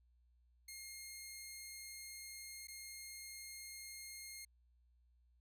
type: tone with dropouts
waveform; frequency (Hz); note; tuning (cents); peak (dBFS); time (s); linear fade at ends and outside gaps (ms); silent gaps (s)
10% pulse; 2134; C7; +34; -40; 0.68-4.45; 5; 2.672-2.682
effects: added 60 Hz sine -69 dBFS peak until 5.4 s